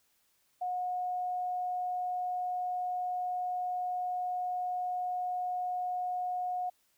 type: tone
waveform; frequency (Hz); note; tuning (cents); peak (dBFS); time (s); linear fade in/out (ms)
sine; 725; F#5; -35; -31; 0.61-6.7; 10
effects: white hiss -72 dBFS RMS until 6.97 s